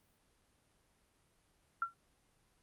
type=tone with exponential decay; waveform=sine; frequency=1364 Hz; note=F6; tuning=41 cents flat; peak=-28 dBFS; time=1.82-1.94 s; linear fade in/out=2 ms; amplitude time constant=24 ms; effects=pink hiss -73 dBFS RMS until 2.62 s + Opus 32 kbps